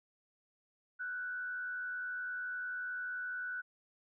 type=tone with frequency modulation; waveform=sine; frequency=1486 Hz; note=F#6; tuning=7 cents sharp; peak=-37 dBFS; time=0.99-3.62 s; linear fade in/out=20 ms; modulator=88.6 Hz; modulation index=0.49; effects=none